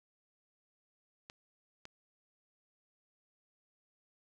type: clicks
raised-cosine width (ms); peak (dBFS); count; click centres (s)
0.2; -30; 2; 1.299 / 1.854
effects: none